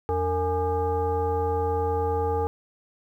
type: tone with frequency modulation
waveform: sine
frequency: 457.4 Hz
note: A#4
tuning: 33 cents flat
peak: -22 dBFS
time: 0.09-2.47 s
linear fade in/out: 0 ms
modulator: 373 Hz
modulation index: 1.2
effects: 10-bit